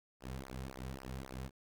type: tone with flanger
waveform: sawtooth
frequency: 65.41 Hz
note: C2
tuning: in tune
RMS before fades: -45 dBFS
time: 0.2-1.51 s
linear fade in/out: 50 ms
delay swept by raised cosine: 0.27 to 3.47 ms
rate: 3.7 Hz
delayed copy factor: -0.95
effects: none